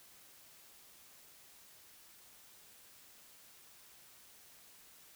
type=silence; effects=white hiss -60 dBFS RMS until 5.15 s